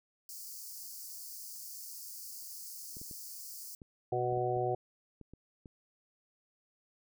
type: high-pass noise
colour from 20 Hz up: white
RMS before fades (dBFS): -46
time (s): 0.29-3.75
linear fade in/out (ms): 2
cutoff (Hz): 4500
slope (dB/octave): 96
type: clicks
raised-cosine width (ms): 3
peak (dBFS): -37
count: 10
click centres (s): 2.969 / 3.015 / 3.112 / 3.818 / 4.325 / 4.374 / 4.569 / 5.213 / 5.336 / 5.658
type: harmonic tone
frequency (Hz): 123.47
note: B2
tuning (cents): 0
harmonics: 1 / 3 / 4 / 5 / 6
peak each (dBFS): -38 / -34 / -38 / -39 / -34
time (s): 4.12-4.75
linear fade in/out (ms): 5
effects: none